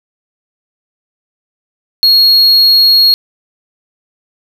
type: tone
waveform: triangle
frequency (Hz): 4300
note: C8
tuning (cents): +47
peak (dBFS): -3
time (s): 2.03-3.14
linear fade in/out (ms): 0
effects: none